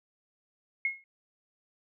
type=tone with exponential decay; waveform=sine; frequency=2163 Hz; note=C#7; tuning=43 cents flat; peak=-23 dBFS; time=0.85-1.04 s; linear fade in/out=2 ms; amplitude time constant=41 ms; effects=none